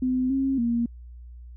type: tone with pitch steps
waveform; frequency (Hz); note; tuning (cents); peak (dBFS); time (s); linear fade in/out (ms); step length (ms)
sine; 255.3 / 269.2 / 235.1; C4 / C4 / A#3; -42 / +49 / +15; -21; 0.02-0.86; 5; 280
effects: added 60 Hz sine -40 dBFS peak until 1.56 s